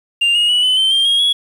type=tone with pitch steps; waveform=sine; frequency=2794 / 2868 / 2943 / 3021 / 3100 / 3182 / 3266 / 3352 Hz; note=F7 / F7 / F#7 / F#7 / G7 / G7 / G#7 / G#7; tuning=0 / +45 / -10 / +35 / -20 / +25 / -30 / +15 cents; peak=-8 dBFS; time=0.21-1.33 s; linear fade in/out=10 ms; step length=140 ms; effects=tanh soft clip ceiling -10 dBFS + 7-bit